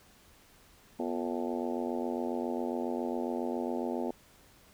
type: harmonic tone with a mistuned harmonic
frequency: 87.31 Hz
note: F2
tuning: in tune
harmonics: 3 / 4 / 5 / 6 / 7 / 8 / 9 / 10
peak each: -35 / -37 / -39 / -41 / -42 / -43 / -44 / -45 dBFS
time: 0.99-4.11 s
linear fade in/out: 5 ms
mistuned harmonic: 3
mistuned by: -110 cents
effects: pink hiss -60 dBFS RMS until 4.73 s